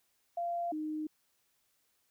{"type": "tone pair in turn", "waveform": "sine", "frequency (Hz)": [690, 308.1], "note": ["F5", "D#4"], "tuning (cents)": [-21, -17], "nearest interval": "octave + major second", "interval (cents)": 1396, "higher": "first", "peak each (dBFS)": [-32, -34], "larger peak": "first", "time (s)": [[0.37, 0.72], [0.72, 1.07]], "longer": "neither", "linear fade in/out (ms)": 5, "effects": ["white hiss -75 dBFS RMS until 2.1 s"]}